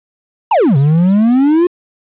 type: exponential two-way sweep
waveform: triangle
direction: down then up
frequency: 987.8 to 132.9 to 362.3 Hz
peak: -5 dBFS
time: 0.51-1.67 s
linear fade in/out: 5 ms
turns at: 0.77 s
effects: resampled to 8000 Hz + 7-bit